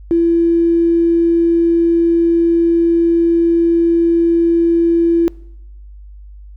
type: tone with tanh clipping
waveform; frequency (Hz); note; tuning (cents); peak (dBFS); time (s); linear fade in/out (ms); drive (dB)
triangle; 336.6; E4; +36; -9; 0.11-5.28; 0; 3
effects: noise-tail reverb RT60 0.8 s tail -24 dB re dry + added 50 Hz sine -33 dBFS peak until 6.56 s